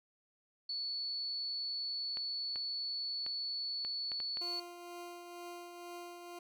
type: tone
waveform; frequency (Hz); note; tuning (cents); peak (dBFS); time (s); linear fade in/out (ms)
sine; 4435; C#8; 0; -36; 0.69-4.6; 5
type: clicks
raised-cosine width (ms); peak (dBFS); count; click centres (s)
0.3; -31; 7; 2.171 / 2.559 / 3.264 / 3.849 / 4.118 / 4.202 / 4.371
type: tone with tremolo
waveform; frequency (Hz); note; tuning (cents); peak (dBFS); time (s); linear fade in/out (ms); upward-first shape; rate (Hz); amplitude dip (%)
20% pulse; 349.2; F4; 0; -39; 4.41-6.39; 5; triangle; 2.1; 45
effects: none